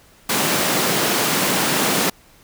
pink high-pass noise, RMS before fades -19 dBFS, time 0.29-2.1 s, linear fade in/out 5 ms, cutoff 160 Hz, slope 24 dB/octave, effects pink hiss -51 dBFS RMS until 2.43 s

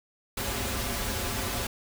pink noise with comb filter, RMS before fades -31 dBFS, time 0.37-1.67 s, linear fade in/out 5 ms, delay 6.4 ms, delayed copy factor -0.95, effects none

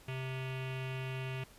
square tone with low-pass filter, 130.81 Hz, C3, in tune, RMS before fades -39 dBFS, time 0.08-1.44 s, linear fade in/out 5 ms, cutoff 2700 Hz, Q 4.4, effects pink hiss -59 dBFS RMS until 1.58 s + resampled to 32000 Hz

